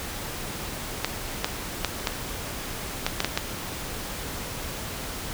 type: clicks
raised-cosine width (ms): 0.2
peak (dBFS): -5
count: 8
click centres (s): 1.046 / 1.445 / 1.847 / 2.072 / 3.065 / 3.204 / 3.246 / 3.375
effects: pink hiss -34 dBFS RMS until 5.33 s